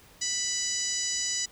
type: harmonic tone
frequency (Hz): 987.8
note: B5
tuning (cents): 0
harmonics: 2 / 3 / 4 / 5 / 6 / 7 / 8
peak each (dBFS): -39 / -40 / -38 / -34 / -33 / -32 / -39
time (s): 0.21-1.46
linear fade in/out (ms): 10
effects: pink hiss -55 dBFS RMS until 1.51 s